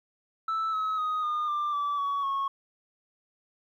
sine tone with pitch steps, 1317 / 1283.2 / 1250.3 / 1218.2 / 1186.9 / 1156.5 / 1126.8 / 1097.9 Hz, E6 / E6 / D#6 / D#6 / D6 / D6 / C#6 / C#6, -2 / -47 / +8 / -37 / +18 / -27 / +28 / -17 cents, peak -24 dBFS, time 0.48-2.48 s, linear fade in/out 5 ms, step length 250 ms, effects tanh soft clip ceiling -25 dBFS + 11-bit

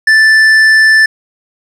triangle tone with tanh clipping, 1760 Hz, A6, in tune, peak -5 dBFS, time 0.07-1.06 s, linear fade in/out 5 ms, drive 12 dB, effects none

